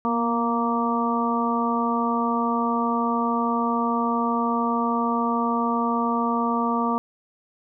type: harmonic tone with a mistuned harmonic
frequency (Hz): 233.1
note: A#3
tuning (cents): 0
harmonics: 1 / 2 / 3 / 4 / 5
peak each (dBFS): -24 / -30 / -30 / -27 / -26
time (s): 0.05-6.98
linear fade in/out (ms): 0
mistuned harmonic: 1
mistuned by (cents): +26
effects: none